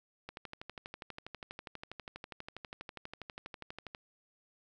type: click train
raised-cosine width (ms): 0.3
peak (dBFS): -27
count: 46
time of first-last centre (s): 0.29-3.949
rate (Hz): 12.3
effects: none